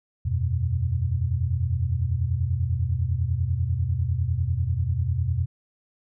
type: chord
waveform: sine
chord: E suspended second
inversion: none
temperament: equal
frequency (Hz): 82.41 / 92.5 / 123.47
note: E2 / F#2 / B2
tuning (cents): 0 / 0 / 0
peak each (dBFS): -26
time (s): 0.25-5.46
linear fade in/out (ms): 10
effects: none